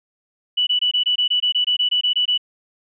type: tone bursts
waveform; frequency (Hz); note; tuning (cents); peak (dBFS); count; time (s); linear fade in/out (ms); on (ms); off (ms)
sine; 2960; F#7; 0; -15; 15; 0.57-2.378; 10; 100; 22
effects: none